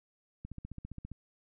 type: click train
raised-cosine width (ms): 5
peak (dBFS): -30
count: 11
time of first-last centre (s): 0.45-1.117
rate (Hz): 15
effects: none